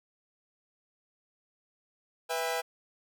sawtooth chord, E minor, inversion second, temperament equal with one note detuned, 493.9 / 659.3 / 804.6 Hz, B4 / E5 / G5, 0 / 0 / +45 cents, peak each -30 / -31 / -31 dBFS, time 2.29-2.62 s, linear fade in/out 20 ms, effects none

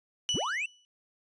35% pulse tone with exponential decay, 2960 Hz, F#7, in tune, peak -23 dBFS, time 0.29-0.85 s, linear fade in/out 0 ms, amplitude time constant 120 ms
triangle linear sweep, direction up, 59.9 to 2772 Hz, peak -28 dBFS, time 0.34-0.66 s, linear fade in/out 5 ms
effects resampled to 22050 Hz

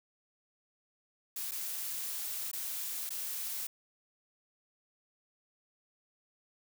blue noise with dropouts, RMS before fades -38 dBFS, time 1.36-3.67 s, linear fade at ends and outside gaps 5 ms, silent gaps 1.512-1.517 / 2.515-2.531 / 3.094-3.104 s, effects none

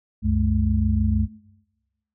sine tone cluster, 68.1 / 94.5 / 214.7 Hz, C#2 / F#2 / A3, -30 / +37 / -42 cents, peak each -22 dBFS, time 0.22-1.28 s, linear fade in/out 50 ms, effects noise-tail reverb RT60 1.0 s tail -20 dB re dry

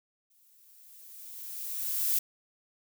violet noise with exponential growth, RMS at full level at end -26 dBFS, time 0.3-2.19 s, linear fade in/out 5 ms, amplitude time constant 410 ms, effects none

